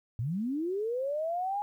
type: linear sweep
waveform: sine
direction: up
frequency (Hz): 103.83 to 834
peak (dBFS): -29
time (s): 0.19-1.62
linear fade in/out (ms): 0
effects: 11-bit